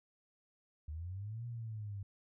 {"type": "linear two-way sweep", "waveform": "sine", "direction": "up then down", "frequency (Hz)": [73, 120.3, 97.6], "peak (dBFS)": -40, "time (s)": [0.88, 2.03], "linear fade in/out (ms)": 5, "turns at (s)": 1.46, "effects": []}